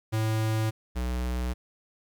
square tone pair in turn, 110 / 61.74 Hz, A2 / B1, 0 / 0 cents, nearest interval minor seventh, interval 1000 cents, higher first, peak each -25 / -28 dBFS, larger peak first, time 0.12-0.71 / 0.95-1.54 s, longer neither, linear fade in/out 20 ms, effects 11-bit

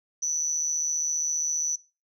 sine tone with amplitude modulation, 5960 Hz, F#8, 12 cents sharp, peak -20 dBFS, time 0.22-1.76 s, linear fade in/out 10 ms, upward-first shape sine, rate 155 Hz, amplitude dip 85%, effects noise-tail reverb RT60 0.3 s tail -20 dB re dry + tanh soft clip ceiling -18 dBFS

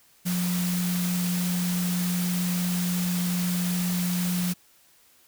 sine tone in noise, 178.2 Hz, F3, 35 cents sharp, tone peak -24 dBFS, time 0.25-4.54 s, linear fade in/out 20 ms, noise white, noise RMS -33 dBFS, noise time 0.25-4.54 s, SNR +6 dB, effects white hiss -59 dBFS RMS until 5.27 s

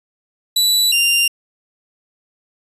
sawtooth tone pair in turn, 3951 / 2786 Hz, B7 / F7, 0 / -5 cents, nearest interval tritone, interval 605 cents, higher first, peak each -9 / -9 dBFS, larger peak neither, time 0.56-0.92 / 0.92-1.28 s, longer neither, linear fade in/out 5 ms, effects resampled to 32000 Hz

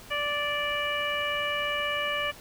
harmonic tone, 585 Hz, D5, 7 cents flat, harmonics 1 / 2 / 3 / 4 / 5, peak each -33 / -33 / -33 / -33 / -33 dBFS, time 0.1-2.32 s, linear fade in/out 20 ms, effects pink hiss -48 dBFS RMS until 2.4 s

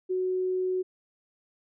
sine tone, 370 Hz, F#4, in tune, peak -25 dBFS, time 0.09-0.83 s, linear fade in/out 20 ms, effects none

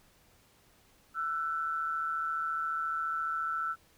sine tone pair together, 1335 / 1489.4 Hz, E6 / F#6, +22 / +11 cents, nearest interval major second, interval 189 cents, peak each -31 / -38 dBFS, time 1.14-3.76 s, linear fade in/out 50 ms, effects pink hiss -64 dBFS RMS until 3.97 s

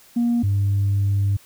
sine tone pair in turn, 237.1 / 99.69 Hz, A#3 / G2, +30 / +30 cents, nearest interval octave + minor third, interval 1500 cents, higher first, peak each -15 dBFS, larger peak neither, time 0.16-0.43 / 0.43-1.37 s, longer second, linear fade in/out 10 ms, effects tanh soft clip ceiling -14 dBFS + white hiss -51 dBFS RMS until 1.45 s

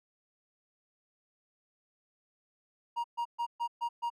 triangle tone bursts, 944 Hz, A#5, 22 cents sharp, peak -28 dBFS, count 6, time 2.96-4.102 s, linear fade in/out 20 ms, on 82 ms, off 130 ms, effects none

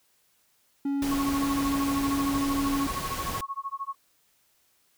triangle tone, 279.3 Hz, C#4, 13 cents sharp, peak -23 dBFS, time 0.85-2.87 s, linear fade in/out 5 ms
pink noise, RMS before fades -34 dBFS, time 1.02-3.41 s, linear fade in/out 2 ms
sine tone with tremolo, 1100 Hz, C#6, 14 cents flat, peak -28 dBFS, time 1.11-3.95 s, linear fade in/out 10 ms, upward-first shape sine, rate 13 Hz, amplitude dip 100%
effects white hiss -67 dBFS RMS until 4.97 s

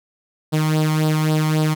sawtooth tone with flanger, 155.2 Hz, D#3, 4 cents flat, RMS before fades -18 dBFS, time 0.52-1.75 s, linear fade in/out 20 ms, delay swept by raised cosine 0.22 to 0.96 ms, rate 3.7 Hz, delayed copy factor +0.65, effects none

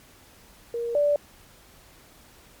sine tone pair in turn, 469.8 / 583.1 Hz, A#4 / D5, +13 / -13 cents, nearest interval major third, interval 374 cents, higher second, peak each -26 / -18 dBFS, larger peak second, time 0.74-0.95 / 0.95-1.16 s, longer neither, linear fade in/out 2 ms, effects pink hiss -53 dBFS RMS until 2.6 s + MP3 96 kbps

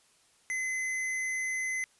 square tone, 2042 Hz, C7, 43 cents flat, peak -31 dBFS, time 0.5-1.84 s, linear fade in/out 0 ms, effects white hiss -65 dBFS RMS until 1.99 s + resampled to 24000 Hz

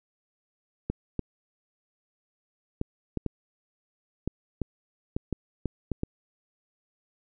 clicks, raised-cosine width 3 ms, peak -15 dBFS, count 12, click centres 0.9 / 1.193 / 2.814 / 3.173 / 3.263 / 4.276 / 4.617 / 5.165 / 5.327 / 5.657 / 5.917 / 6.034 s, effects none

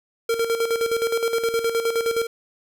square tone with tremolo, 460 Hz, A#4, 23 cents flat, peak -19 dBFS, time 0.29-2.27 s, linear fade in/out 5 ms, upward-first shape square, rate 9.6 Hz, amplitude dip 60%, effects none

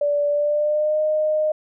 sine tone with pitch glide, 581 to 615.5 Hz, D5 to D#5, -19 to -19 cents, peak -17 dBFS, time 0.01-1.52 s, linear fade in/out 5 ms, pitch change +100 cents, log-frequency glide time 0.28-1.01 s, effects none

